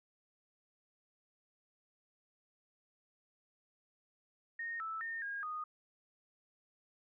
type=tone with pitch steps; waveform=sine; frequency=1850 / 1315 / 1826 / 1628 / 1237 Hz; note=A#6 / E6 / A#6 / G#6 / D#6; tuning=-14 / -5 / -36 / -35 / -10 cents; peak=-38 dBFS; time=4.59-5.64 s; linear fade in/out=5 ms; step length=210 ms; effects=none